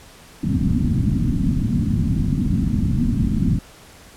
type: low-pass noise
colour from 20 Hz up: white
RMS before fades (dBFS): -19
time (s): 0.43-3.59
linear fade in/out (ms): 5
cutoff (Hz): 260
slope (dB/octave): 48
effects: pink hiss -45 dBFS RMS until 4.16 s + low-pass 12000 Hz 12 dB/octave